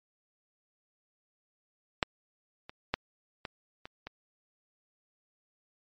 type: clicks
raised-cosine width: 0.3 ms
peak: -8 / -27 / -11 / -20 / -25 / -24 dBFS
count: 6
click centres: 2.028 / 2.695 / 2.94 / 3.452 / 3.855 / 4.07 s
effects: MP3 32 kbps